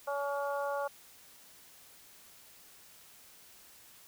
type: harmonic tone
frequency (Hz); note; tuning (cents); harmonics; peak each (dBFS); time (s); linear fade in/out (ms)
282.7; C#4; +34; 2 / 3 / 4 / 5; -34 / -38 / -40 / -42; 0.07-0.88; 10
effects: white hiss -57 dBFS RMS until 4.07 s